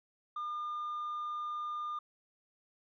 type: tone with tanh clipping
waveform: sine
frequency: 1208 Hz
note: D6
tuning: 48 cents sharp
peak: -36 dBFS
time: 0.36-1.99 s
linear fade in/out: 5 ms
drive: 1 dB
effects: none